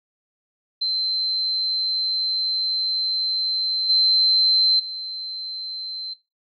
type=tone with level steps; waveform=sine; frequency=4096 Hz; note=C8; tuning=38 cents flat; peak=-20 / -14 / -28 dBFS; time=0.81-6.14 s; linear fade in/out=10 ms; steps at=3.89 / 4.79 s; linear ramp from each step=10 ms; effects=noise-tail reverb RT60 0.3 s tail -23 dB re dry